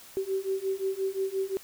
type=beating tone pair; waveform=sine; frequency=381.9 / 387.6 Hz; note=G4 / G4; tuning=-45 / -20 cents; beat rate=5.7 Hz; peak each=-31 / -30 dBFS; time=0.17-1.57 s; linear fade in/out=0 ms; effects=white hiss -50 dBFS RMS until 1.63 s